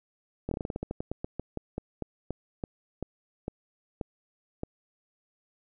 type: slowing click train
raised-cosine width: 2 ms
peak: -19 dBFS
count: 23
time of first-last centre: 0.49-4.634 s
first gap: 23 ms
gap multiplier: 1.17
effects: none